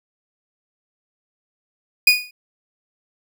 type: tone with exponential decay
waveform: 30% pulse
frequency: 2468 Hz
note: D#7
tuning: 15 cents flat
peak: -4 dBFS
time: 2.07-2.31 s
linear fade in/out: 5 ms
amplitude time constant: 52 ms
effects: none